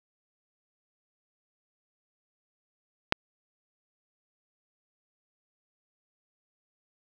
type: click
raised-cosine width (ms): 0.3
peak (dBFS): -4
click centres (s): 3.124
effects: none